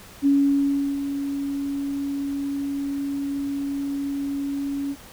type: tone with ADSR envelope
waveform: sine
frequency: 280.1 Hz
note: C#4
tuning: 18 cents sharp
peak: -14 dBFS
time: 0.22-4.96 s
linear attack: 42 ms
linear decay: 720 ms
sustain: -10 dB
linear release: 49 ms
effects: pink hiss -45 dBFS RMS until 5.12 s